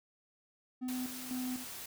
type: tone with tremolo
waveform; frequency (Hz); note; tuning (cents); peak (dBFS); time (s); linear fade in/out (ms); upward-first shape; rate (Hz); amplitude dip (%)
triangle; 253.3; B3; +44; -33; 0.81-1.65; 20; square; 2; 70
type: noise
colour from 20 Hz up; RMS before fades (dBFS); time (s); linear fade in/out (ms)
white; -45; 0.88-1.86; 5
effects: none